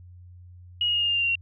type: tone with pitch steps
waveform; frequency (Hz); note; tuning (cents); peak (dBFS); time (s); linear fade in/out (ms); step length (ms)
sine; 2895 / 2873 / 2852 / 2831 / 2809 / 2788 / 2767 / 2747; F#7 / F7 / F7 / F7 / F7 / F7 / F7 / F7; -38 / +48 / +36 / +23 / +9 / -4 / -17 / -29; -21; 0.81-1.354; 2; 68
effects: added 89 Hz sine -44 dBFS peak until 1.41 s